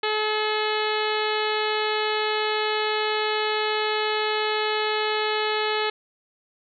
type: harmonic tone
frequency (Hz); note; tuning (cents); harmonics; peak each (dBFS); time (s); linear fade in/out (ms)
428.5; A4; -46; 1 / 2 / 3 / 4 / 5 / 6 / 7 / 8 / 9 / 10; -26 / -29 / -31 / -32 / -33 / -34 / -34 / -35 / -36 / -36; 0.03-5.9; 5
effects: none